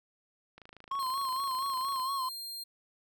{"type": "click train", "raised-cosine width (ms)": 0.3, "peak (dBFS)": -34, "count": 39, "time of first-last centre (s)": [0.58, 1.998], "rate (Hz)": 26.8}
{"type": "tone with vibrato", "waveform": "triangle", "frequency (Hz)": 1067, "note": "C6", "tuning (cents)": 34, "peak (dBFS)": -29, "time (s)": [0.91, 2.29], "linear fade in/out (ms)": 5, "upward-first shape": "sine", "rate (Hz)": 4.3, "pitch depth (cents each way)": 75}
{"type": "tone", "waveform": "sawtooth", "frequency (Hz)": 4200, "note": "C8", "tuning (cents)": 6, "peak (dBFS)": -36, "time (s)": [0.99, 2.64], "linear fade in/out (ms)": 10}
{"effects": []}